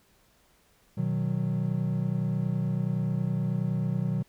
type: chord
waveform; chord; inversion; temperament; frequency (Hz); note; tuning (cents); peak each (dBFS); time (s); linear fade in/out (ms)
triangle; B major; none; equal; 123.47 / 155.56 / 185; B2 / D#3 / F#3; 0 / 0 / 0; -28; 0.97-4.23; 10
effects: pink hiss -64 dBFS RMS until 4.28 s